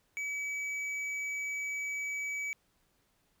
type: tone with hard clipping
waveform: sine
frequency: 2284 Hz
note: D7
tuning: 49 cents flat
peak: -35 dBFS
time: 0.17-2.53 s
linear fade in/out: 0 ms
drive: 6 dB
effects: pink hiss -73 dBFS RMS until 3.4 s